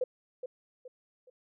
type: tone with echo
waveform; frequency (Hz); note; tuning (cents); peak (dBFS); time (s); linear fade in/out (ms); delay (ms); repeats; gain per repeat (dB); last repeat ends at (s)
sine; 506; B4; +42; -26; 0.01-0.04; 5; 420; 3; -9; 1.3
effects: none